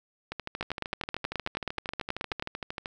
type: two click trains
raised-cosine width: 0.3 ms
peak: -18 / -14 dBFS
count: 34 / 18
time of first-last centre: 0.32-2.858 / 0.61-2.424 s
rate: 13 / 9.37 Hz
effects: none